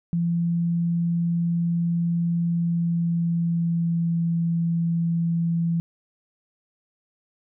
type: tone with pitch glide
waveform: sine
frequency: 170 to 167.85 Hz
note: F3 to E3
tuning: -46 to +32 cents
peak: -20 dBFS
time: 0.13-5.8 s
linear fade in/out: 0 ms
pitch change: -22 cents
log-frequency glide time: 2.45-4.22 s
effects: none